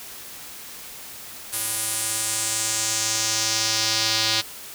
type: tone with band-pass filter sweep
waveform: square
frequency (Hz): 111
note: A2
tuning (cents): +16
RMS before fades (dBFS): -24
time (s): 1.52-4.42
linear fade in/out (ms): 20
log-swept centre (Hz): 11000 to 4300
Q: 2.3
effects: white hiss -39 dBFS RMS until 4.74 s